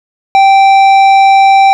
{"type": "tone with tanh clipping", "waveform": "sine", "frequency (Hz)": 781, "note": "G5", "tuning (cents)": -7, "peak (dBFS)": -4, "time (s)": [0.35, 1.73], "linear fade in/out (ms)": 0, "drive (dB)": 11, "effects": []}